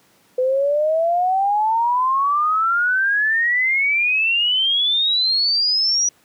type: exponential sweep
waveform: sine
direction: up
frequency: 502 to 5860 Hz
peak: -15 dBFS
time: 0.38-6.09 s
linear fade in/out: 5 ms
effects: pink hiss -56 dBFS RMS until 6.24 s + high-pass 150 Hz 12 dB/octave